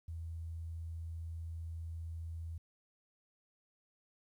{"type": "tone", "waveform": "sine", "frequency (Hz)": 82.41, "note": "E2", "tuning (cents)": 0, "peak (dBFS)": -40, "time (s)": [0.08, 2.58], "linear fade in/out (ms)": 5, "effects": ["12-bit"]}